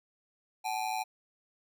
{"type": "ring-modulated tone", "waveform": "square", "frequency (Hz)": 808, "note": "G#5", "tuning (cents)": -48, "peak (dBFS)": -29, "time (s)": [0.64, 1.04], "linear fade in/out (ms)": 20, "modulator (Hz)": 56, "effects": []}